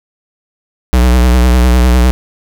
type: tone with vibrato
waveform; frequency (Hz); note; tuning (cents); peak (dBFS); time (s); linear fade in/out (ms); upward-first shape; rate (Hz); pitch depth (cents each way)
square; 61.74; B1; 0; -6; 0.93-2.11; 0; sine; 9.9; 57
effects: none